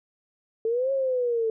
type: linear two-way sweep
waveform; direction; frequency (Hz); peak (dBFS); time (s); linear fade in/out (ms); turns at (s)
sine; up then down; 440 to 548 to 440; -22; 0.65-1.5; 2; 0.92
effects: none